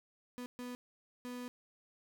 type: tone bursts at uneven times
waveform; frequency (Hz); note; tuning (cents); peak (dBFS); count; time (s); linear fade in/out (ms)
35% pulse; 246.9; B3; 0; -40; 3; 0.38-0.46 / 0.59-0.75 / 1.25-1.48; 0
effects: none